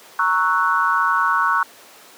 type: chord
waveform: sine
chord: F# dominant seventh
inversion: first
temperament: equal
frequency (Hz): 932.3 / 1108.7 / 1318.5 / 1480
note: A#5 / C#6 / E6 / F#6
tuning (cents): 0 / 0 / 0 / 0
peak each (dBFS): -23 / -19 / -22 / -20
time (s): 0.19-1.63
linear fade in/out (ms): 2
effects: pink hiss -44 dBFS RMS until 2.17 s + high-pass 400 Hz 12 dB/octave